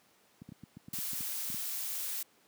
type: clicks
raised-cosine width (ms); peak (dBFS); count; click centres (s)
5; -28; 12; 0.419 / 0.49 / 0.521 / 0.636 / 0.77 / 0.884 / 0.937 / 0.987 / 1.132 / 1.207 / 1.501 / 1.544
type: noise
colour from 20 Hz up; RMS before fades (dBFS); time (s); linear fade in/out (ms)
blue; -37; 0.93-2.23; 5
effects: pink hiss -66 dBFS RMS until 2.47 s + high-pass 200 Hz 12 dB/octave